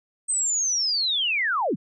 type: linear sweep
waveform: sine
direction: down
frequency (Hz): 8390 to 116.5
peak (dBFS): -21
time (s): 0.28-1.76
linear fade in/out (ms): 20
effects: none